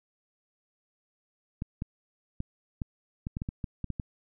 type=clicks; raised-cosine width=5 ms; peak=-20 dBFS; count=12; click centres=1.621 / 1.821 / 2.404 / 2.818 / 3.269 / 3.369 / 3.419 / 3.489 / 3.642 / 3.843 / 3.903 / 3.998 s; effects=none